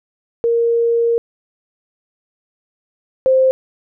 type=tone pair in turn; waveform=sine; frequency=466.2 / 523.3 Hz; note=A#4 / C5; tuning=0 / 0 cents; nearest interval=major second; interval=200 cents; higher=second; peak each=-12 / -9 dBFS; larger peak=second; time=0.44-1.18 / 3.26-3.51 s; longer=first; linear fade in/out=0 ms; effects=none